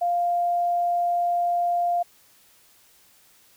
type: tone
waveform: sine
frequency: 698.5 Hz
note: F5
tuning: in tune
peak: -20 dBFS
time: 0.01-2.03 s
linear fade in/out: 10 ms
effects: white hiss -57 dBFS RMS until 3.56 s